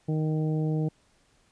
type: harmonic tone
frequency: 155.56 Hz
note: D#3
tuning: in tune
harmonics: 1 / 2 / 3 / 4 / 5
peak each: -25 / -32 / -35 / -43 / -45 dBFS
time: 0.08-0.89 s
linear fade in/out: 10 ms
effects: pink hiss -65 dBFS RMS until 1.51 s + resampled to 22050 Hz